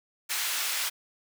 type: high-pass noise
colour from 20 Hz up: pink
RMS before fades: -30 dBFS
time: 0.29-0.9 s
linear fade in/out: 20 ms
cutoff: 1700 Hz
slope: 12 dB/octave
effects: none